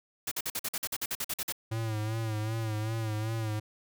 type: noise bursts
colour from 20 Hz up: white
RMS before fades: -33 dBFS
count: 14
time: 0.27-1.524 s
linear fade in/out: 5 ms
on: 45 ms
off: 48 ms
type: tone with vibrato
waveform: square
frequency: 110 Hz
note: A2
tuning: in tune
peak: -31 dBFS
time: 1.71-3.6 s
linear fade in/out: 10 ms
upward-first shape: sine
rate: 2.6 Hz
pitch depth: 57 cents each way
effects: none